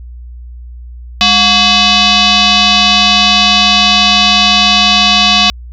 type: tone with frequency modulation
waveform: sine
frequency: 205.7 Hz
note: G#3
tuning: 16 cents flat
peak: -5 dBFS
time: 1.21-5.5 s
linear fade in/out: 0 ms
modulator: 926 Hz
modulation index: 4.8
effects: added 60 Hz sine -26 dBFS peak until 5.72 s